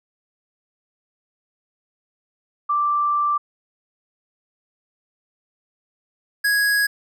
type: tone pair in turn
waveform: sine / square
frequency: 1174.7 / 1661.3 Hz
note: D6 / G#6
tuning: 0 / 0 cents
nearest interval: tritone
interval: 600 cents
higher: second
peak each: -17 dBFS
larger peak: neither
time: 2.69-3.38 / 6.44-6.87 s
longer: first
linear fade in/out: 10 ms
effects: none